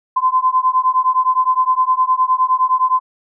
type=beating tone pair; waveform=sine; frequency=1022 / 1031.7 Hz; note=C6 / C6; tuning=-41 / -25 cents; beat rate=9.7 Hz; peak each=-15 dBFS; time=0.16-3 s; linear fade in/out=10 ms; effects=none